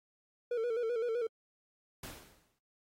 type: tone with vibrato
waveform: triangle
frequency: 466.2 Hz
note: A#4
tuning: in tune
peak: -29 dBFS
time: 0.51-1.27 s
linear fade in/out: 5 ms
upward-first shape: square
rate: 7.8 Hz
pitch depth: 67 cents each way
type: noise with exponential decay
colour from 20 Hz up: pink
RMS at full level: -43 dBFS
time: 2.03-2.59 s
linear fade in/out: 5 ms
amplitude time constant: 120 ms
effects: AAC 48 kbps